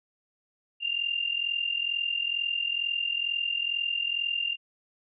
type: tone with amplitude modulation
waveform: sine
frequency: 2794 Hz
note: F7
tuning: in tune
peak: -23 dBFS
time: 0.8-4.57 s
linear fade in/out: 50 ms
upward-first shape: sine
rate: 42.2 Hz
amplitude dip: 75%
effects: none